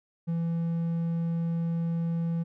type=tone; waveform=triangle; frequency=167.2 Hz; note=E3; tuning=25 cents sharp; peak=-24 dBFS; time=0.27-2.44 s; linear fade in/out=20 ms; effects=none